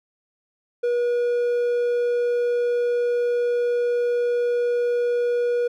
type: tone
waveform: triangle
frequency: 482.1 Hz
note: B4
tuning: 42 cents flat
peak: -17 dBFS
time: 0.83-5.68 s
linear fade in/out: 10 ms
effects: none